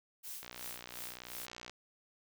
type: noise with tremolo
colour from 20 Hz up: blue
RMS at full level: -44 dBFS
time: 0.23-1.47 s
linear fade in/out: 20 ms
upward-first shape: sine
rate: 2.8 Hz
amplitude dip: 100%
type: click train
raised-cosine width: 0.2 ms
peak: -28 dBFS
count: 78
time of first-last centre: 0.43-1.696 s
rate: 60.8 Hz
effects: none